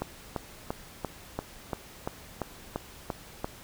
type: click train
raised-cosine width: 1 ms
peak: -16 dBFS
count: 11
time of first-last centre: 0.02-3.445 s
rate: 2.92 Hz
effects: pink hiss -49 dBFS RMS until 3.63 s